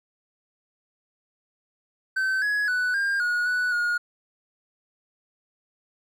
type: tone with pitch steps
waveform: triangle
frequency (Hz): 1538 / 1677 / 1487 / 1604 / 1449 / 1480 / 1435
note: G6 / G#6 / F#6 / G6 / F#6 / F#6 / F6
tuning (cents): -33 / +16 / +8 / +39 / -37 / 0 / +47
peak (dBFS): -20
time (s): 2.16-3.98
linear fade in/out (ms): 10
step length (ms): 260
effects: none